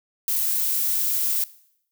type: noise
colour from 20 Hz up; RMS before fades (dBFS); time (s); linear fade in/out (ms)
violet; -23; 0.28-1.44; 2
effects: noise-tail reverb RT60 0.7 s tail -19 dB re dry